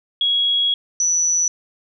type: tone pair in turn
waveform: sine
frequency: 3322 / 5932 Hz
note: G#7 / F#8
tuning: 0 / +4 cents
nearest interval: minor seventh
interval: 1004 cents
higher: second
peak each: -15 dBFS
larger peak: neither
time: 0.21-0.74 / 1-1.48 s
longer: first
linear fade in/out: 2 ms
effects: none